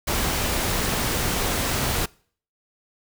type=noise; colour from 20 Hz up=pink; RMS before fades=-24 dBFS; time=0.07-2.06 s; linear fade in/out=10 ms; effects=noise-tail reverb RT60 0.5 s tail -24 dB re dry